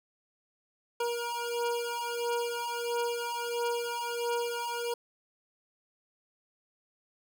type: beating tone pair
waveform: 25% pulse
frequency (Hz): 473.6 / 475.1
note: A#4 / A#4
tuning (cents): +27 / +33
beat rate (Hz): 1.5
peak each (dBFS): -30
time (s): 1-4.94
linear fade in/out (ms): 5
effects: none